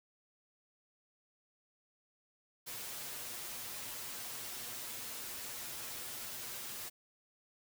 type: noise with comb filter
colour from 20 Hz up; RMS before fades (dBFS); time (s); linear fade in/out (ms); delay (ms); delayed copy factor
white; -44; 2.66-6.9; 20; 8.3; +0.65
effects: none